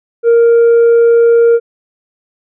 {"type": "tone with tanh clipping", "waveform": "sine", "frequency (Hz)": 466.2, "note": "A#4", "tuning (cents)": 0, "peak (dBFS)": -5, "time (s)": [0.23, 1.6], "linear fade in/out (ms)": 50, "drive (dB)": 2, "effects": []}